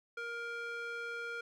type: tone with band-pass filter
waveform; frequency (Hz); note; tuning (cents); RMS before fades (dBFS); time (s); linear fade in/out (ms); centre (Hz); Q
square; 468.9; A#4; +10; -41; 0.17-1.41; 5; 1600; 1.9
effects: none